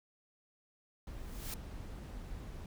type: noise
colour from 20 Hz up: brown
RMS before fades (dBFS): -45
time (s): 1.07-2.66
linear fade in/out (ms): 2
type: noise with exponential growth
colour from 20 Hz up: white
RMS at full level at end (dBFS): -41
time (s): 1.08-1.54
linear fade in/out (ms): 1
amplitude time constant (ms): 100
effects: none